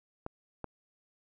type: clicks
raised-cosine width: 1 ms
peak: -23 dBFS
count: 2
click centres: 0.264 / 0.643 s
effects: none